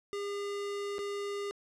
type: tone with dropouts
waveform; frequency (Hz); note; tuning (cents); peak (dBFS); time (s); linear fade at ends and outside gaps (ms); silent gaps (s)
square; 404.6; G#4; -45; -35; 0.13-1.51; 0; 0.983-0.99
effects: low-pass 8000 Hz 12 dB/octave